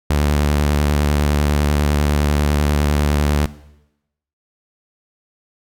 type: tone with vibrato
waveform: sawtooth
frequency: 73.42 Hz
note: D2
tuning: in tune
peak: -10 dBFS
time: 0.1-3.46 s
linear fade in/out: 5 ms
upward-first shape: sine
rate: 10 Hz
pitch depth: 29 cents each way
effects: noise-tail reverb RT60 0.9 s tail -18 dB re dry